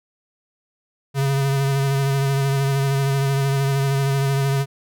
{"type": "tone with vibrato", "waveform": "square", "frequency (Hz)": 137.5, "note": "C#3", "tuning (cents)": -14, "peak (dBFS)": -18, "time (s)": [1.14, 4.66], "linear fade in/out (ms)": 50, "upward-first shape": "sine", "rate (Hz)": 13, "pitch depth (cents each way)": 24, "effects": []}